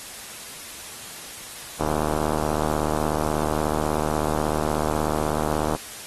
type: click train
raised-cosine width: 1 ms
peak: -10 dBFS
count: 302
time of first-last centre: 1.81-5.75 s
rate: 76.4 Hz
effects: white hiss -38 dBFS RMS until 6.06 s + AAC 32 kbps